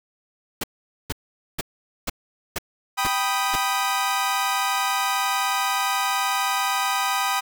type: noise bursts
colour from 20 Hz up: pink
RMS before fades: -26 dBFS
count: 7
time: 0.61-3.559 s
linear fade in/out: 5 ms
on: 27 ms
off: 460 ms
type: chord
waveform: sawtooth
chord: G augmented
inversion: none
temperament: equal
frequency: 784 / 987.8 / 1244.5 Hz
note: G5 / B5 / D#6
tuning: 0 / 0 / 0 cents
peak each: -22 dBFS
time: 2.97-7.41 s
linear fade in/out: 20 ms
effects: none